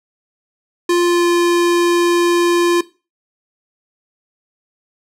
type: tone with pitch glide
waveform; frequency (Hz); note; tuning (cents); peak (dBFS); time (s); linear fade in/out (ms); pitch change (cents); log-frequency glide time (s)
square; 349.2 to 346.8; F4 to F4; 0 to -12; -12; 0.89-2.81; 5; -12; 1.05-1.26
effects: noise-tail reverb RT60 0.3 s tail -18 dB re dry + low-pass 11000 Hz 12 dB/octave